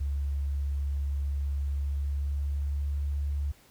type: tone with pitch glide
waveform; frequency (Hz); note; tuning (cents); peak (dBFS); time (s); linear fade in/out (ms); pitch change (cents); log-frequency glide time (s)
sine; 70.3 to 71.53; C#2 to D2; +25 to -45; -27; 0-3.52; 10; +30; 1.69-3.02
effects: pink hiss -59 dBFS RMS until 3.7 s